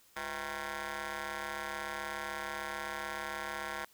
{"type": "ring-modulated tone", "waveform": "10% pulse", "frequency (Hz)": 146.83, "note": "D3", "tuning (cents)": 0, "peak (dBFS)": -26, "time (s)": [0.16, 3.85], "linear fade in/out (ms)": 5, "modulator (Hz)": 1230, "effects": ["white hiss -64 dBFS RMS until 3.93 s"]}